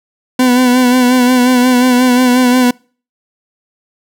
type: tone with vibrato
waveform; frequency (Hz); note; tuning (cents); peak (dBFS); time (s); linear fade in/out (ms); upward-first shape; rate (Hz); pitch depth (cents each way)
40% pulse; 250.3; B3; +23; -6; 0.39-2.71; 5; sine; 5.6; 39
effects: noise-tail reverb RT60 0.4 s tail -26 dB re dry